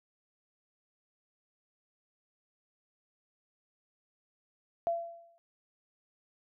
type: tone with exponential decay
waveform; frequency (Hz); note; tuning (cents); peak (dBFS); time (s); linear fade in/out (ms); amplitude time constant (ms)
sine; 678; E5; +49; -25; 4.87-5.38; 0; 110
effects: none